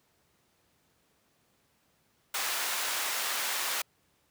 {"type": "high-pass noise", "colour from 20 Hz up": "pink", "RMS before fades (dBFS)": -32, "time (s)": [2.34, 3.82], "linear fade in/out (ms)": 5, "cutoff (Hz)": 1000, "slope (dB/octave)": 12, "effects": ["pink hiss -70 dBFS RMS until 4.3 s", "high-pass 80 Hz 12 dB/octave"]}